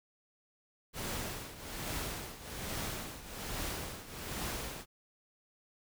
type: noise with tremolo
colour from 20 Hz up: pink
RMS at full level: -37 dBFS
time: 0.93-4.86 s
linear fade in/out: 50 ms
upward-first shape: triangle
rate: 1.2 Hz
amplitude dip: 80%
effects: none